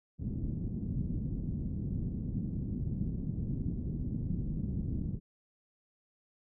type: low-pass noise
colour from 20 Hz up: white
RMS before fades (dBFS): -35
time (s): 0.18-5.2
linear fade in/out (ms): 50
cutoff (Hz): 220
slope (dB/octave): 24
effects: none